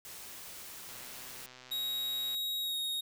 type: noise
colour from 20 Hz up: white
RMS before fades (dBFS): -47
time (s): 0.05-1.46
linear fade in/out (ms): 0
type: click train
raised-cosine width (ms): 0.2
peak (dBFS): -34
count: 186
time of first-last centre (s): 0.89-2.347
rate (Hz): 127
type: tone with pitch glide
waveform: 45% pulse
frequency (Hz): 3800 to 3748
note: A#7 to A#7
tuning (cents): +33 to +9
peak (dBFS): -32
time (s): 1.71-3.01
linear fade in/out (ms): 10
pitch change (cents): -24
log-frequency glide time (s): 2.61-2.76
effects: none